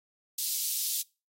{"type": "high-pass noise", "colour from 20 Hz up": "white", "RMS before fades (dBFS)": -31, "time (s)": [0.38, 1.02], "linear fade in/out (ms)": 5, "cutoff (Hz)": 3600, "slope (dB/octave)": 24, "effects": ["noise-tail reverb RT60 0.3 s tail -24 dB re dry", "AAC 48 kbps"]}